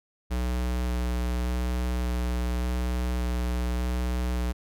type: tone with vibrato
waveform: square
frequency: 61.2 Hz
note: B1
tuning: 15 cents flat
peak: -26 dBFS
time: 0.3-4.53 s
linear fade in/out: 20 ms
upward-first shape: square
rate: 0.86 Hz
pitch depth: 10 cents each way
effects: none